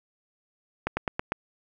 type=slowing click train; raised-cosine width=0.5 ms; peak=-11 dBFS; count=5; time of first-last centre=0.87-1.321 s; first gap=100 ms; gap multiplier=1.08; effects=none